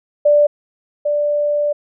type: tone pair in turn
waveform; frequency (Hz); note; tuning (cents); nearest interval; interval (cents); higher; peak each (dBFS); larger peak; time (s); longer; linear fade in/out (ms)
sine; 588 / 588; D5 / D5; +2 / +2; unison; 0; neither; -8 / -14; first; 0.25-0.47 / 1.05-1.73; second; 10
effects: none